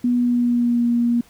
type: tone with pitch glide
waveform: sine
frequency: 244.1 to 237.6 Hz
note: B3 to A#3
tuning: -20 to +33 cents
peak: -15 dBFS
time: 0.04-1.21 s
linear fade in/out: 5 ms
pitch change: -47 cents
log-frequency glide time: 0.16-0.86 s
effects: pink hiss -52 dBFS RMS until 1.29 s